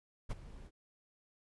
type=noise with ADSR envelope; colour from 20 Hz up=brown; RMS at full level=-34 dBFS; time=0.29-0.71 s; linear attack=24 ms; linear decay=22 ms; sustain=-17 dB; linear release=48 ms; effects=resampled to 24000 Hz